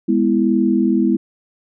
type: chord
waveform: sine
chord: E major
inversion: first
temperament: just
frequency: 206 / 247.2 / 329.6 Hz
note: G#3 / B3 / E4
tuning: -14 / +2 / 0 cents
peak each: -17 dBFS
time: 0.08-1.17 s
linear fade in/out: 10 ms
effects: none